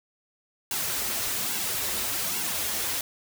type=noise with flanger; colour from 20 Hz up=white; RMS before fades=-29 dBFS; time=0.71-3.01 s; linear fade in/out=2 ms; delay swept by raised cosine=1.6 to 7 ms; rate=1.2 Hz; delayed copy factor=-0.8; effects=none